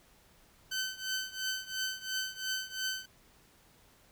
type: tone with tremolo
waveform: 15% pulse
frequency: 1529 Hz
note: G6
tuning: 44 cents flat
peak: -24 dBFS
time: 0.71-3.06 s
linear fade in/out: 10 ms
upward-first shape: triangle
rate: 2.9 Hz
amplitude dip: 90%
effects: pink hiss -63 dBFS RMS until 4.11 s